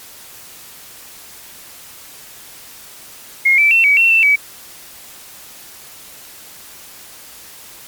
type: tone with pitch steps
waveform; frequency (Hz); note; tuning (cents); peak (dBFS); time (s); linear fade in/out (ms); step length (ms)
sine; 2147 / 2322 / 2698 / 2272 / 2712 / 2673 / 2281; C7 / D7 / E7 / C#7 / E7 / E7 / C#7; +44 / -20 / +40 / +42 / +49 / +23 / +49; -8; 3.45-4.36; 10; 130
effects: white hiss -38 dBFS RMS until 7.87 s + MP3 96 kbps